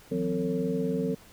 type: tone cluster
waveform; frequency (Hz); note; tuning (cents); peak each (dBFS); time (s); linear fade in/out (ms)
sine; 161.2 / 181.4 / 258 / 449.7 / 552; E3 / F#3 / C4 / A4 / C#5; -38 / -34 / -24 / +38 / -7; -35 / -31 / -31 / -30 / -39; 0.11-1.15; 10
effects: pink hiss -54 dBFS RMS until 1.32 s